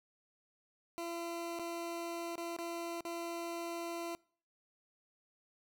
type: tone with dropouts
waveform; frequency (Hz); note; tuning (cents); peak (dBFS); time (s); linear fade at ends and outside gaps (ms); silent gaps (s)
20% pulse; 339.2; E4; +50; -34; 0.98-4.15; 0; 1.589-1.596 / 2.356-2.379 / 2.565-2.587 / 3.008-3.051
effects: noise-tail reverb RT60 0.5 s tail -25 dB re dry